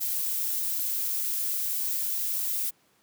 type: noise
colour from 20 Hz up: violet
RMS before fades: -29 dBFS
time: 0-2.71 s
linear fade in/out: 20 ms
effects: pink hiss -65 dBFS RMS until 3.02 s + high-pass 150 Hz 12 dB/octave